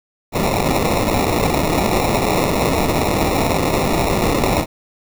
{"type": "noise with sample-and-hold", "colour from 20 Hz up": "white", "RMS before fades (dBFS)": -17, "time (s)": [0.32, 4.66], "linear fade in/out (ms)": 50, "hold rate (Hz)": 1575, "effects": []}